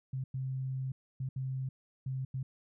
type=tone bursts at uneven times; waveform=sine; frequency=131.6 Hz; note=C3; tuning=10 cents sharp; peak=-33 dBFS; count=6; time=0.13-0.24 / 0.34-0.92 / 1.2-1.29 / 1.36-1.69 / 2.06-2.25 / 2.34-2.43 s; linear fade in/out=5 ms; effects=none